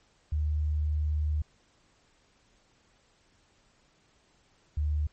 sine tone pair in turn, 75.7 / 74.87 Hz, D#2 / D2, -47 / +34 cents, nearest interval unison, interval 19 cents, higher first, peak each -25 dBFS, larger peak neither, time 0.32-1.42 / 4.77-5.07 s, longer first, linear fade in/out 5 ms, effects pink hiss -66 dBFS RMS until 5.12 s + MP3 32 kbps

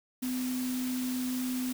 sine tone in noise, 253.3 Hz, B3, 44 cents sharp, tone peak -30 dBFS, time 0.22-1.73 s, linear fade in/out 10 ms, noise white, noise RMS -41 dBFS, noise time 0.22-1.73 s, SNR +8 dB, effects none

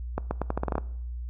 accelerating click train, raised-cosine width 1 ms, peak -13 dBFS, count 10, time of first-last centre 0.18-0.781 s, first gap 130 ms, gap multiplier 0.82, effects noise-tail reverb RT60 0.7 s tail -21 dB re dry + added 60 Hz sine -32 dBFS peak until 1.29 s

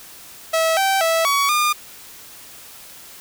sawtooth tone with pitch steps, 649 / 776 / 655 / 1126 / 1210 Hz, E5 / G5 / E5 / C#6 / D#6, -27 / -18 / -11 / +27 / -49 cents, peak -12 dBFS, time 0.53-1.73 s, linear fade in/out 10 ms, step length 240 ms, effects white hiss -41 dBFS RMS until 3.2 s

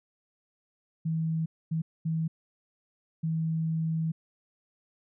sine tone bursts at uneven times, 161.3 Hz, E3, 37 cents flat, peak -26 dBFS, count 4, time 1.05-1.46 / 1.71-1.82 / 2.05-2.28 / 3.23-4.12 s, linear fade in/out 10 ms, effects none

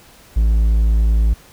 triangle tone, 55 Hz, A1, in tune, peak -9 dBFS, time 0.36-1.34 s, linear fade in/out 10 ms, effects pink hiss -46 dBFS RMS until 1.52 s

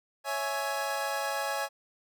25% pulse chord, C# minor, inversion none, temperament equal with one note detuned, 554.4 / 659.3 / 835.9 Hz, C#5 / E5 / G#5, 0 / 0 / +11 cents, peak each -31 / -33 / -29 dBFS, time 0.24-1.69 s, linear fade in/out 50 ms, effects none

